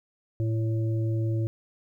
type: harmonic tone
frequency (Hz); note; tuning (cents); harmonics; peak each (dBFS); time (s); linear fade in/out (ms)
111.8; A2; +28; 1 / 3 / 5; -24 / -33 / -41; 0.4-1.47; 0
effects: 11-bit